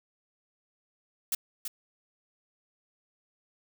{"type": "noise with echo", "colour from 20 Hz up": "blue", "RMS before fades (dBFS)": -28, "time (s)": [1.32, 1.35], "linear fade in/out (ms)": 5, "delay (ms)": 330, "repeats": 1, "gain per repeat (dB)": -7, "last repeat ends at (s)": 1.68, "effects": []}